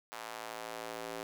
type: tone with high-pass filter sweep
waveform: square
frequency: 56.4 Hz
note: A1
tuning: 44 cents sharp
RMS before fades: -43 dBFS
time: 0.12-1.23 s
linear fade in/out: 0 ms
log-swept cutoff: 880 to 420 Hz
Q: 1.2
effects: none